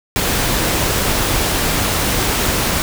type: noise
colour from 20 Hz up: pink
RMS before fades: -17 dBFS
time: 0.16-2.82 s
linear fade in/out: 0 ms
effects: none